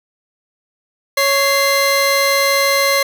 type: tone pair together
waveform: 25% pulse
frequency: 554.4 / 2084 Hz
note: C#5 / C7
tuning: 0 / -7 cents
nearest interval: octave + major seventh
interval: 2293 cents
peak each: -11 / -12 dBFS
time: 1.17-3.03 s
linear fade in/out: 5 ms
effects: none